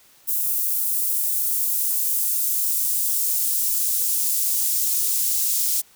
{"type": "noise with high-pass filter sweep", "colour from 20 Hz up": "white", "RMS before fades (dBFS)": -22, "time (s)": [0.27, 5.82], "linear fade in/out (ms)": 20, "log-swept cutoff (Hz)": [11000, 6300], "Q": 0.81, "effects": ["white hiss -54 dBFS RMS until 5.95 s"]}